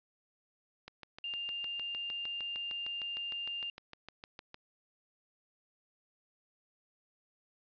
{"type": "click train", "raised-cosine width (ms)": 0.2, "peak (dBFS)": -28, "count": 25, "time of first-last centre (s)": [0.88, 4.544], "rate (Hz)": 6.55}
{"type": "tone", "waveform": "sine", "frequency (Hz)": 2800, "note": "F7", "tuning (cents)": 4, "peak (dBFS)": -36, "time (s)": [1.24, 3.7], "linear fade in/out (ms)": 2}
{"effects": ["resampled to 11025 Hz", "11-bit"]}